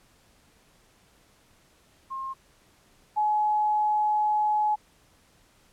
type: tone pair in turn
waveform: sine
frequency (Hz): 1067 / 846.9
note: C6 / G#5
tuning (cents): +34 / +34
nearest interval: major third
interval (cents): 400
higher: first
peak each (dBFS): -31 / -21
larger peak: second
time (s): 2.1-2.34 / 3.16-4.76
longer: second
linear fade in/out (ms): 20
effects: pink hiss -61 dBFS RMS until 5.72 s + low-pass 12000 Hz 12 dB/octave